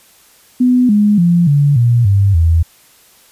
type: tone with pitch steps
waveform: sine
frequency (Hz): 249.9 / 207.7 / 172.67 / 143.53 / 119.31 / 99.17 / 82.44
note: B3 / G#3 / F3 / D3 / A#2 / G2 / E2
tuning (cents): +21 / 0 / -19 / -39 / +41 / +21 / +1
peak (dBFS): -7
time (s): 0.6-2.63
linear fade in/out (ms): 10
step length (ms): 290
effects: white hiss -47 dBFS RMS until 3.31 s + resampled to 32000 Hz